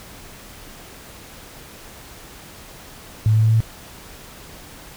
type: tone with pitch steps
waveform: sine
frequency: 108.6 / 109.74 / 110.88 / 112.04 Hz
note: A2 / A2 / A2 / A2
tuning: -22 / -4 / +14 / +32 cents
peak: -12 dBFS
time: 3.26-3.604 s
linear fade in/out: 0 ms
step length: 86 ms
effects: pink hiss -41 dBFS RMS until 4.96 s